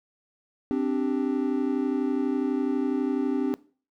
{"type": "chord", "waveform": "triangle", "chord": "C suspended second", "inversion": "none", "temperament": "equal", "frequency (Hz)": [261.6, 293.7, 392], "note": ["C4", "D4", "G4"], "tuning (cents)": [0, 0, 0], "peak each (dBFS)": [-24, -25, -29], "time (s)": [0.71, 3.54], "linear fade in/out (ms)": 0, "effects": ["noise-tail reverb RT60 0.4 s tail -20 dB re dry"]}